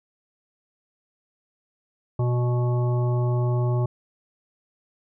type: harmonic tone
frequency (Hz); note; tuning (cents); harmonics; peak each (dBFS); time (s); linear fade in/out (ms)
122.4; B2; -15; 1 / 3 / 5 / 7 / 9; -20 / -30 / -34 / -37 / -39; 2.19-3.86; 5
effects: none